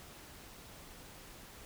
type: silence
effects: pink hiss -53 dBFS RMS until 1.65 s